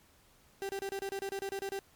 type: tone bursts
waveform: 35% pulse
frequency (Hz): 392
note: G4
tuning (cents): 0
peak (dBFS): -33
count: 12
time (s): 0.62-1.79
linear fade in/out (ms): 0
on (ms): 70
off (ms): 30
effects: pink hiss -64 dBFS RMS until 1.95 s + MP3 96 kbps